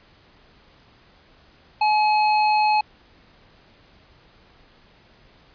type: tone with hard clipping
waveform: sine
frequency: 850 Hz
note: G#5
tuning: 40 cents sharp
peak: -18 dBFS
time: 1.81-2.81 s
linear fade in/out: 5 ms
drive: 17 dB
effects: pink hiss -54 dBFS RMS until 5.54 s + resampled to 11025 Hz